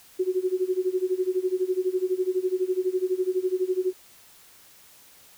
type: tone with tremolo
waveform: sine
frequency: 370 Hz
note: F#4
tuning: in tune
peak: -19 dBFS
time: 0.19-3.93 s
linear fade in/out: 10 ms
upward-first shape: sine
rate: 12 Hz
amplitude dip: 90%
effects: white hiss -53 dBFS RMS until 5.37 s